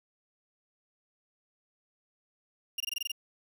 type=tone bursts; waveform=35% pulse; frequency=2814 Hz; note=F7; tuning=12 cents sharp; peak=-29 dBFS; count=8; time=2.78-3.118 s; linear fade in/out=5 ms; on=23 ms; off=22 ms; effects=none